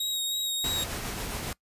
sawtooth tone with vibrato, 3782 Hz, A#7, 24 cents sharp, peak -25 dBFS, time 0-0.84 s, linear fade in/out 5 ms, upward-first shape sine, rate 3.2 Hz, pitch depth 17 cents each way
pink noise with tremolo, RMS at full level -33 dBFS, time 0.64-1.53 s, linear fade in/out 2 ms, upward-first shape triangle, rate 7.4 Hz, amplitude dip 30%
effects noise-tail reverb RT60 0.1 s tail -22 dB re dry + resampled to 32000 Hz

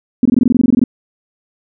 sine tone bursts, 246.9 Hz, B3, in tune, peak -6 dBFS, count 14, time 0.23-0.839 s, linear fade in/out 2 ms, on 24 ms, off 21 ms, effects none

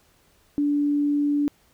sine tone, 290.2 Hz, D4, 21 cents flat, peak -19 dBFS, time 0.58-1.48 s, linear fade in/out 0 ms, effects pink hiss -61 dBFS RMS until 1.73 s

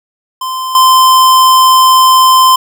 square tone with level steps, 1036 Hz, C6, 17 cents flat, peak -16 / -4 dBFS, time 0.41-2.56 s, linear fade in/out 5 ms, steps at 0.75 s, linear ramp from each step 2 ms, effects none

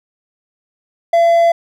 triangle tone, 677 Hz, E5, 46 cents sharp, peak -6 dBFS, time 1.13-1.52 s, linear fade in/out 5 ms, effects none

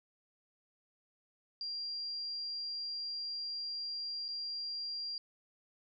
sine tone with dropouts, 4764 Hz, D8, 24 cents sharp, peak -37 dBFS, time 1.61-5.18 s, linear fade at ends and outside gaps 1 ms, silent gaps 4.282-4.287 s, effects none

